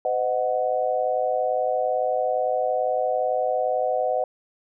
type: chord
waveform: sine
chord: C diminished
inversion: none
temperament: equal with one note detuned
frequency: 510.7 / 622.3 / 740 Hz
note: C5 / Eb5 / Gb5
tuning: -42 / 0 / 0 cents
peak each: -25 dBFS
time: 0.05-4.24 s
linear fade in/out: 2 ms
effects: none